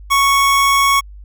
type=tone pair together; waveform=square; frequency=1108.7 / 2216 Hz; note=C#6 / C#7; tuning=0 / -1 cents; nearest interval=octave; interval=1199 cents; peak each=-12 / -18 dBFS; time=0.1-1.01 s; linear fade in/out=20 ms; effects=added 50 Hz sine -33 dBFS peak until 1.24 s